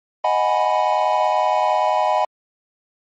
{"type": "chord", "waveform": "triangle", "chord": "G# minor seventh", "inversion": "second", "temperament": "equal", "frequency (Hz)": [622.3, 740, 830.6, 987.8], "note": ["D#5", "F#5", "G#5", "B5"], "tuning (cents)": [0, 0, 0, 0], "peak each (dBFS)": -19, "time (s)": [0.24, 2.25], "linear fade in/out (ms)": 5, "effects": ["MP3 32 kbps"]}